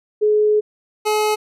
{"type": "tone pair in turn", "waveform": ["sine", "25% pulse"], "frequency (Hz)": [423.5, 426], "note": ["G#4", "G#4"], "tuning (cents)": [34, 44], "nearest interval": "unison", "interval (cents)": 10, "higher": "second", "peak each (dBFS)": [-12, -12], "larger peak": "neither", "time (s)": [[0.21, 0.61], [1.05, 1.36]], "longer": "first", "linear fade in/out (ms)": 20, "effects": ["resampled to 32000 Hz"]}